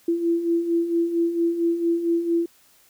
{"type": "beating tone pair", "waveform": "sine", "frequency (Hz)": [334.2, 338.6], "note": ["E4", "E4"], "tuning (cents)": [24, 46], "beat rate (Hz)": 4.4, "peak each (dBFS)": [-27, -20], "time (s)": [0.08, 2.46], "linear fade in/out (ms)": 5, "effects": ["white hiss -57 dBFS RMS until 2.89 s"]}